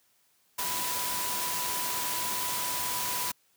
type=tone in noise; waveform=sine; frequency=987.8 Hz; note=B5; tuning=in tune; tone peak=-36 dBFS; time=0.58-3.32 s; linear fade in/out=10 ms; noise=white; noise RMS=-32 dBFS; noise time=0.58-3.32 s; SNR=-7 dB; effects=white hiss -68 dBFS RMS until 3.56 s + high-pass 80 Hz 12 dB/octave